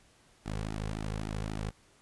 sawtooth tone with flanger, 53 Hz, G#1, 36 cents sharp, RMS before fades -36 dBFS, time 0.45-1.71 s, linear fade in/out 20 ms, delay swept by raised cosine 1.8 to 3.3 ms, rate 3.7 Hz, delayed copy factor -1, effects pink hiss -63 dBFS RMS until 2.01 s + resampled to 24000 Hz

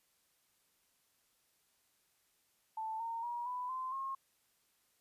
sine tone with pitch steps, 882 / 917.9 / 955.2 / 994 / 1034.4 / 1076.5 Hz, A5 / A#5 / A#5 / B5 / C6 / C6, +4 / -27 / +42 / +11 / -20 / +49 cents, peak -37 dBFS, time 2.77-4.15 s, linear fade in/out 5 ms, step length 230 ms, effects white hiss -75 dBFS RMS until 5 s + resampled to 32000 Hz

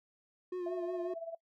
triangle tone with vibrato, 357.8 Hz, F4, 42 cents sharp, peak -33 dBFS, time 0.52-1.14 s, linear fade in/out 5 ms, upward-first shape sine, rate 5.5 Hz, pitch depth 38 cents each way
sine tone with tremolo, 663 Hz, E5, 10 cents sharp, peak -36 dBFS, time 0.66-1.35 s, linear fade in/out 5 ms, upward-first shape sine, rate 18 Hz, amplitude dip 70%
effects noise-tail reverb RT60 0.1 s tail -22 dB re dry

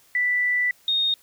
sine tone pair in turn, 1975.5 / 3703 Hz, B6 / A#7, 0 / -12 cents, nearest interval major seventh, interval 1088 cents, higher second, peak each -19 dBFS, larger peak neither, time 0.15-0.71 / 0.88-1.14 s, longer first, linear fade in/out 2 ms, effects white hiss -57 dBFS RMS until 1.22 s

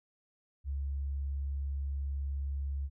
sine tone, 69.5 Hz, C#2, 5 cents sharp, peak -32 dBFS, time 0.64-2.9 s, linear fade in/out 50 ms, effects none

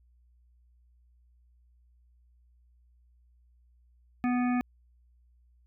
harmonic tone, 246.9 Hz, B3, in tune, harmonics 1 / 3 / 5 / 7 / 9 / 10, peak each -25 / -35 / -39 / -42 / -44 / -45 dBFS, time 4.24-4.61 s, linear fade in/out 0 ms, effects added 60 Hz sine -60 dBFS peak until 5.66 s

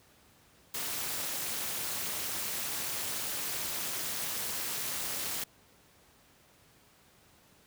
white noise with amplitude modulation, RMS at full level -32 dBFS, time 0.74-5.44 s, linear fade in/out 5 ms, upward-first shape sine, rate 269 Hz, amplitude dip 75%, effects pink hiss -62 dBFS RMS until 7.66 s + high-pass 60 Hz 12 dB/octave

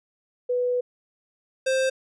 sine / square tone pair in turn, 493.9 / 525.7 Hz, B4 / C5, 0 / +8 cents, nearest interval minor second, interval 108 cents, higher second, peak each -21 dBFS, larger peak neither, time 0.49-0.81 / 1.66-1.9 s, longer first, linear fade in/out 10 ms, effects resampled to 22050 Hz

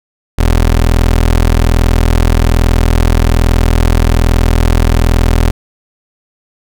25% pulse tone, 41.2 Hz, E1, in tune, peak -3 dBFS, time 0.38-5.51 s, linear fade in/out 10 ms, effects none

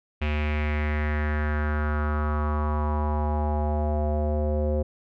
square tone with low-pass filter sweep, 75.2 Hz, D2, 42 cents sharp, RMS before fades -25 dBFS, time 0.21-4.83 s, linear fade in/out 10 ms, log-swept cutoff 2600 to 520 Hz, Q 4.2, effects none

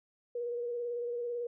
sine tone with vibrato, 478.9 Hz, A#4, 47 cents sharp, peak -33 dBFS, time 0.35-1.47 s, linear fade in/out 5 ms, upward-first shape square, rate 18 Hz, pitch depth 21 cents each way, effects none

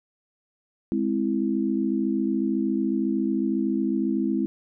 sine chord, Ab augmented, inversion none, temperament equal, 207.7 / 261.6 / 329.6 Hz, Ab3 / C4 / E4, 0 / 0 / 0 cents, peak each -26 dBFS, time 0.92-4.46 s, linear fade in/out 0 ms, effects none

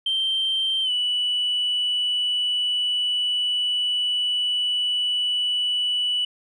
sine tone with pitch glide, 3136 to 2960 Hz, G7 to F#7, 0 to 0 cents, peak -19 dBFS, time 0.06-6.25 s, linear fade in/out 5 ms, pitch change -100 cents, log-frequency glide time 0.83-0.91 s, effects tanh soft clip ceiling -17 dBFS

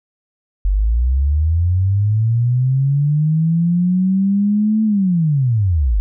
sine linear two-way sweep, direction up then down, 45.36 to 220 to 45.36 Hz, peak -12 dBFS, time 0.65-6 s, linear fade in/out 0 ms, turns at 4.84 s, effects none

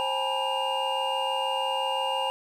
triangle tone cluster, 531 / 802 / 868 / 975 / 2817 Hz, C5 / G5 / A5 / B5 / F7, +25 / +39 / -24 / -23 / +14 cents, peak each -30 dBFS, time 0-2.3 s, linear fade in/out 0 ms, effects none

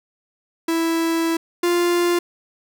45% pulse tone pair in turn, 329.6 / 348.9 Hz, E4 / F4, 0 / -2 cents, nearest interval minor second, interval 98 cents, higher second, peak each -18 / -16 dBFS, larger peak second, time 0.68-1.37 / 1.63-2.19 s, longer first, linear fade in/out 5 ms, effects none

